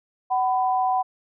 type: tone pair together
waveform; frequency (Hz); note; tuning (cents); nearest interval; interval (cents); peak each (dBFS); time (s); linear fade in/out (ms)
sine; 752.4 / 999; F#5 / B5; +29 / +20; perfect fourth; 491; -20 / -25; 0.3-1.03; 20
effects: none